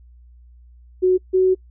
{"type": "tone pair in turn", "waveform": "sine", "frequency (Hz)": [368.9, 373.4], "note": ["F#4", "F#4"], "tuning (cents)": [-5, 16], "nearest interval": "unison", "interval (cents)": 21, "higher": "second", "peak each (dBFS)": -12, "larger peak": "neither", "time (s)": [[1.02, 1.18], [1.33, 1.55]], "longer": "second", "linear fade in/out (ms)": 20, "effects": ["noise-tail reverb RT60 0.1 s tail -26 dB re dry", "added 60 Hz sine -44 dBFS peak until 1.7 s"]}